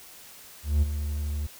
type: tone with ADSR envelope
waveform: triangle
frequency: 74 Hz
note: D2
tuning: 14 cents sharp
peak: -15 dBFS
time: 0.63-1.47 s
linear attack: 190 ms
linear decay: 24 ms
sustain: -10 dB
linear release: 10 ms
effects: white hiss -48 dBFS RMS until 1.59 s